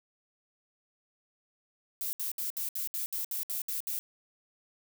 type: noise bursts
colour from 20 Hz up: violet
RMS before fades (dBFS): -34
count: 11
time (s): 2.01-3.99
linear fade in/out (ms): 0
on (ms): 120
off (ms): 66
effects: none